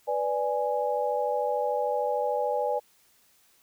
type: chord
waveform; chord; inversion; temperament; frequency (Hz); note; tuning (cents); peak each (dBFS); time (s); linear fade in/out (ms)
sine; G# diminished; first; equal; 493.9 / 587.3 / 830.6; B4 / D5 / G#5; 0 / 0 / 0; -29; 0.07-2.8; 20
effects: white hiss -63 dBFS RMS until 3.62 s